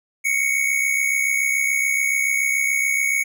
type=tone pair together; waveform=square; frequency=2168 / 2235 Hz; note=C#7 / C#7; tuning=-39 / +14 cents; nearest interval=minor second; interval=53 cents; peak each=-24 / -20 dBFS; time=0.24-3.24 s; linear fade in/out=20 ms; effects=none